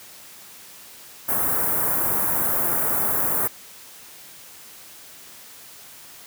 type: band-stop noise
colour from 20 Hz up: white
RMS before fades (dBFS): -22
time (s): 1.28-3.48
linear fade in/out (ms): 10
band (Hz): 1500 to 11000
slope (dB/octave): 24
effects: white hiss -44 dBFS RMS until 6.26 s + high-pass 80 Hz 12 dB/octave